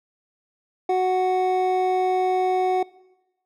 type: tone pair together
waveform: triangle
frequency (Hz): 370 / 740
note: F#4 / F#5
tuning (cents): 0 / 0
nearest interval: octave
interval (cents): 1200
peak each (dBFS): -19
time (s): 0.89-2.83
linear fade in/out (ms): 5
effects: noise-tail reverb RT60 1.0 s tail -21 dB re dry